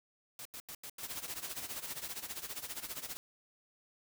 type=noise bursts; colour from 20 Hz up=white; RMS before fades=-46 dBFS; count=12; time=0.39-2.081 s; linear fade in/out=2 ms; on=63 ms; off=85 ms
type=noise with tremolo; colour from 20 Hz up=white; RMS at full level=-40 dBFS; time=1.03-3.17 s; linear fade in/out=0 ms; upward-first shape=sine; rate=15 Hz; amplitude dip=80%
effects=none